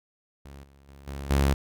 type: tone with level steps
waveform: sawtooth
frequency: 69.3 Hz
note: C#2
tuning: in tune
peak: -39 / -50 / -43 / -30 / -16 dBFS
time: 0.45-1.54 s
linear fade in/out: 5 ms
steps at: 0.63 / 0.88 / 1.07 / 1.3 s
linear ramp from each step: 10 ms
effects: none